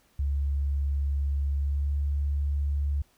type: tone with pitch glide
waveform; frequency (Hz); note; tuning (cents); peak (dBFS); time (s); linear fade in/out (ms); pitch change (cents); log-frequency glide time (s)
sine; 70.3 to 71.49; C#2 to D2; +25 to -46; -24; 0.19-3.02; 5; +29; 1.57-1.93
effects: pink hiss -65 dBFS RMS until 3.17 s